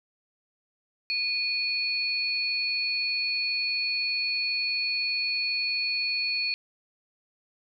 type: tone pair together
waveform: sine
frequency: 2463 / 4389 Hz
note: D#7 / C#8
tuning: -18 / -18 cents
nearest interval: minor seventh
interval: 1000 cents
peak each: -28 dBFS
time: 1.1-6.54 s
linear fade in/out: 0 ms
effects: none